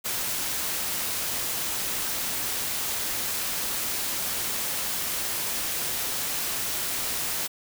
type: noise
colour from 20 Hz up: white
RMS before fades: -29 dBFS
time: 0.04-7.48 s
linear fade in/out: 20 ms
effects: none